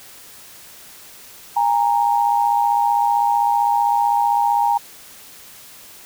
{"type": "tone pair together", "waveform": "sine", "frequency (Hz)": [815, 930.6], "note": ["G#5", "A#5"], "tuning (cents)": [-33, -3], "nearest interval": "major second", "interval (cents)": 230, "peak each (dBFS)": -17, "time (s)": [1.56, 4.78], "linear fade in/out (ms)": 10, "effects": ["white hiss -42 dBFS RMS until 6.05 s"]}